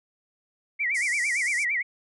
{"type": "tone with vibrato", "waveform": "sine", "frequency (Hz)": 2114, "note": "C7", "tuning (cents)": 17, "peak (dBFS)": -23, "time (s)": [0.79, 1.83], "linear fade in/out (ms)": 20, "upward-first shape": "sine", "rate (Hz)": 8.8, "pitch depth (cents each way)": 190}
{"type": "band-pass noise", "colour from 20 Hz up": "white", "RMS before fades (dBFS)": -37, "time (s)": [0.94, 1.65], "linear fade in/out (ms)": 20, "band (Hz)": [4800, 10000], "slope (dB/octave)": 96}
{"effects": []}